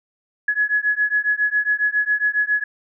sine beating tone pair, 1686 / 1693.3 Hz, G#6 / G#6, +26 / +33 cents, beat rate 7.3 Hz, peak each -20 dBFS, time 0.48-2.64 s, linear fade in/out 5 ms, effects none

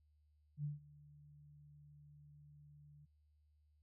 sine tone with ADSR envelope, 146.83 Hz, D3, in tune, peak -37 dBFS, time 0.57-3.06 s, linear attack 72 ms, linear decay 150 ms, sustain -22 dB, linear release 15 ms, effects added 75 Hz sine -70 dBFS peak until 3.82 s

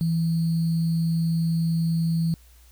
sine tone with sample-and-hold, 164.81 Hz, E3, in tune, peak -20 dBFS, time 0.01-2.34 s, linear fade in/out 0 ms, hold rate 4410 Hz, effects added 60 Hz sine -50 dBFS peak until 2.71 s + white hiss -58 dBFS RMS until 2.71 s

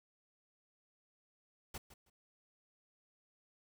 pink noise with echo, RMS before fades -45 dBFS, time 1.74-1.78 s, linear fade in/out 5 ms, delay 160 ms, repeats 2, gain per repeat -14 dB, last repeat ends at 2.1 s, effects none

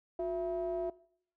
triangle ring-modulated tone, 153.1 Hz, D#3, 28 cents flat, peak -27 dBFS, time 0.19-0.9 s, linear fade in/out 5 ms, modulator 513 Hz, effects noise-tail reverb RT60 0.6 s tail -21 dB re dry

